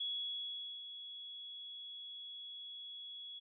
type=tone with ADSR envelope; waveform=sine; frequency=3361 Hz; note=G#7; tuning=20 cents sharp; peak=-36 dBFS; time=0-3.4 s; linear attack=8 ms; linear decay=810 ms; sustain=-10 dB; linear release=20 ms; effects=none